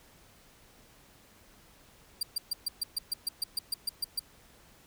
sawtooth tone bursts, 4725 Hz, D8, 10 cents sharp, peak -25 dBFS, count 14, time 2.21-4.194 s, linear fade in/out 5 ms, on 21 ms, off 130 ms, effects pink hiss -59 dBFS RMS until 4.86 s

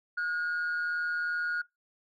sine tone pair together, 1440.4 / 1603 Hz, F#6 / G6, -47 / +38 cents, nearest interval major second, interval 185 cents, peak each -27 / -37 dBFS, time 0.17-1.62 s, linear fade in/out 10 ms, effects noise-tail reverb RT60 0.2 s tail -23 dB re dry + tanh soft clip ceiling -26 dBFS

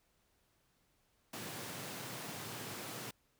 pink high-pass noise, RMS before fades -45 dBFS, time 1.33-3.11 s, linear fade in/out 5 ms, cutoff 100 Hz, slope 96 dB/octave, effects pink hiss -75 dBFS RMS until 3.39 s

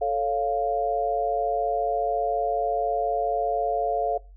sine chord, A augmented, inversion none, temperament equal, 440 / 554.4 / 698.5 Hz, A4 / C#5 / E#5, 0 / 0 / 0 cents, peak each -28 / -29 / -24 dBFS, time 0.01-4.18 s, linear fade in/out 10 ms, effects noise-tail reverb RT60 0.3 s tail -21 dB re dry + added 46 Hz sine -44 dBFS peak until 4.36 s

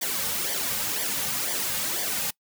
white noise with flanger, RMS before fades -28 dBFS, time 0.01-2.31 s, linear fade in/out 10 ms, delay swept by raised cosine 0.74 to 3.04 ms, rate 2 Hz, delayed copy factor -0.75, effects noise-tail reverb RT60 0.1 s tail -24 dB re dry

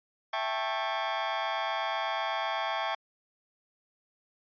sawtooth chord, A dominant seventh, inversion second, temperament just, 660 / 792 / 880 / 1100 Hz, E5 / G5 / A5 / C#6, +2 / +18 / 0 / -14 cents, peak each -31 dBFS, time 0.33-2.95 s, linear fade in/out 5 ms, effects resampled to 11025 Hz

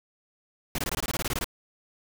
pink noise bursts, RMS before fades -29 dBFS, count 13, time 0.75-1.444 s, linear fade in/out 2 ms, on 34 ms, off 21 ms, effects none

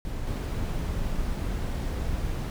brown noise with level steps, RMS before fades -32 / -29 dBFS, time 0.05-2.5 s, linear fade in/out 0 ms, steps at 0.27 s, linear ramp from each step 2 ms, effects none

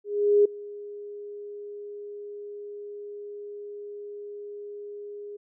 sine tone with ADSR envelope, 411.4 Hz, G#4, 16 cents flat, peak -14 dBFS, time 0.04-5.37 s, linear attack 410 ms, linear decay 7 ms, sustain -22 dB, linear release 12 ms, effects none

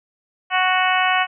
harmonic tone, 370 Hz, F#4, in tune, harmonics 2 / 3 / 4 / 5 / 6 / 7 / 8, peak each -20 / -22 / -23 / -24 / -25 / -25 / -26 dBFS, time 0.5-1.27 s, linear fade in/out 50 ms, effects none

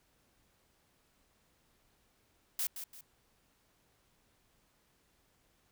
blue noise with echo, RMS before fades -34 dBFS, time 2.59-2.67 s, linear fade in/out 2 ms, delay 170 ms, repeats 2, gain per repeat -9 dB, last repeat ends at 3.01 s, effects pink hiss -72 dBFS RMS until 5.71 s

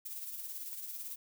violet noise with tremolo, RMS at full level -41 dBFS, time 0.05-1.16 s, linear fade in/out 10 ms, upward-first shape sine, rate 18 Hz, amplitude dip 45%, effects none

